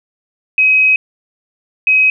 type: tone pair in turn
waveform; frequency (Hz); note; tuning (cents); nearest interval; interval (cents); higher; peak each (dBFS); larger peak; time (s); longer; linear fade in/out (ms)
sine; 2536 / 2536; D#7 / D#7; +32 / +32; unison; 0; neither; -7; neither; 0.58-0.96 / 1.87-2.1; first; 2
effects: none